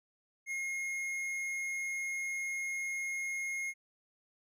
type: tone with tanh clipping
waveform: sine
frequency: 2149 Hz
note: C7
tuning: 46 cents sharp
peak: -36 dBFS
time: 0.46-3.74 s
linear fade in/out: 50 ms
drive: 11 dB
effects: none